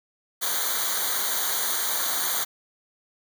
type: noise with comb filter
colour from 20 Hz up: white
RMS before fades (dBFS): -26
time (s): 0.41-2.45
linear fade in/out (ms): 20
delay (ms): 0.38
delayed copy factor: -0.95
effects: none